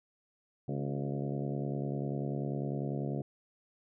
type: harmonic tone with a mistuned harmonic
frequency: 70.1 Hz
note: C#2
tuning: 20 cents sharp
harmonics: 2 / 3 / 4 / 5 / 6 / 7 / 8 / 9 / 10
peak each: -35 / -39 / -41 / -43 / -45 / -46 / -47 / -48 / -49 dBFS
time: 0.68-3.22 s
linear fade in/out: 5 ms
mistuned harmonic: 5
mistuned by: +55 cents
effects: none